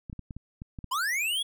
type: clicks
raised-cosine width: 5 ms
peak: -26 dBFS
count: 8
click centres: 0.098 / 0.129 / 0.193 / 0.308 / 0.366 / 0.619 / 0.788 / 0.843 s
type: linear sweep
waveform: square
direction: up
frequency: 958 to 3419 Hz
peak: -27 dBFS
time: 0.91-1.43 s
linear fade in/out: 10 ms
effects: none